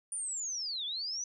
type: linear two-way sweep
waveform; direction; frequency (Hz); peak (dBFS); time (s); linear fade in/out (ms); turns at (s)
sine; down then up; 9460 to 3345 to 6050; -34; 0.12-1.24; 2; 0.85
effects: none